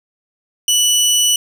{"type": "tone", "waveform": "20% pulse", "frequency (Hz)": 2960, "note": "F#7", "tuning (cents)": 0, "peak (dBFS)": -6, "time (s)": [0.68, 1.36], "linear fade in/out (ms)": 2, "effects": []}